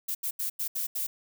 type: noise bursts at uneven times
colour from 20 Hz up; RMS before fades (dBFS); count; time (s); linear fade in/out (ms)
violet; -31; 6; 0.08-0.15 / 0.23-0.31 / 0.39-0.5 / 0.59-0.68 / 0.75-0.87 / 0.95-1.07; 10
effects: none